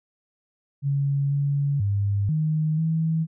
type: tone with pitch steps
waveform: sine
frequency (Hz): 140.2 / 141.8 / 100.7 / 155.5 / 161.1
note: C#3 / C#3 / G2 / D#3 / E3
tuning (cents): +20 / +40 / +47 / -1 / -39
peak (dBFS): -20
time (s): 0.82-3.27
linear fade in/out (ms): 50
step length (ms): 490
effects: none